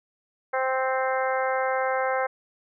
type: harmonic tone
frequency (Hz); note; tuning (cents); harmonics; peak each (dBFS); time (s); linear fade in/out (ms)
261.6; C4; 0; 2 / 3 / 4 / 5 / 6 / 7 / 8; -26 / -28 / -32 / -33 / -32 / -38 / -36; 0.53-2.27; 10
effects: none